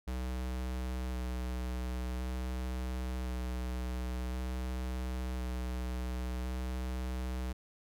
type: tone with vibrato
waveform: square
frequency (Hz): 62.7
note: B1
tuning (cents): +27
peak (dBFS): -35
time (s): 0.07-7.53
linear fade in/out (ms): 10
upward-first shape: square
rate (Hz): 0.47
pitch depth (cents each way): 12
effects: none